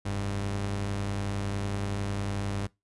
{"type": "tone pair together", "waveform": "sawtooth", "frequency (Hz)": [44.54, 100], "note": ["F1", "G2"], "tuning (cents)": [35, 35], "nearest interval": "octave + major second", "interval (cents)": 1400, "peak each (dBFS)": [-34, -26], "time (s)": [0.05, 2.67], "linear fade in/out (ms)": 10, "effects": ["noise-tail reverb RT60 0.2 s tail -21 dB re dry", "resampled to 24000 Hz"]}